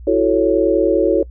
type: chord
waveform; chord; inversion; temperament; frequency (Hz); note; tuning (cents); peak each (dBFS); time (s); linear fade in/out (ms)
sine; F# minor seventh; third; equal; 329.6 / 370 / 440 / 554.4; E4 / F#4 / A4 / C#5; 0 / 0 / 0 / 0; -17; 0.07-1.23; 5
effects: noise-tail reverb RT60 0.1 s tail -24 dB re dry + added 60 Hz sine -32 dBFS peak until 1.3 s